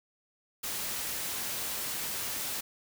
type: noise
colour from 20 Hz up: white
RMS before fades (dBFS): -35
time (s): 0.63-2.61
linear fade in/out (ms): 10
effects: none